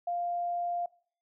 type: tone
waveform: sine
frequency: 698.5 Hz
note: F5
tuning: in tune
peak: -29 dBFS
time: 0.07-0.86 s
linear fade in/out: 5 ms
effects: noise-tail reverb RT60 0.5 s tail -23 dB re dry